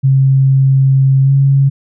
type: tone with pitch glide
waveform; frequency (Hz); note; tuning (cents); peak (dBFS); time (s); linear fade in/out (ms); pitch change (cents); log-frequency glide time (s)
sine; 134.6 to 137.43; C3 to C#3; +49 to -15; -6; 0.03-1.7; 20; +36; 1.23-1.31
effects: none